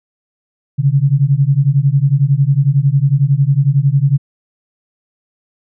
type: beating tone pair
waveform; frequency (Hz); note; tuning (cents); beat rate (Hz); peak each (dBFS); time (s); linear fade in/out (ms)
sine; 133.8 / 144.8; C3 / D3; +39 / -24; 11; -12; 0.78-4.18; 20
effects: none